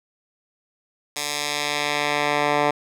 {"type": "tone with band-pass filter sweep", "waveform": "10% pulse", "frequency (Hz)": 146.83, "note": "D3", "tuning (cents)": 0, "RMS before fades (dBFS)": -23, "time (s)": [1.16, 2.71], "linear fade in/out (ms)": 5, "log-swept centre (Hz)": [6800, 1100], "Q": 0.73, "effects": []}